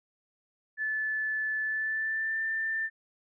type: tone with pitch glide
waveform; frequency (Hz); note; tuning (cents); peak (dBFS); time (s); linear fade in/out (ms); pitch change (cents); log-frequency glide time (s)
sine; 1740 to 1783.8; A6 to A6; -20 to +23; -28; 0.77-2.9; 50; +43; 1.63-2.41
effects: none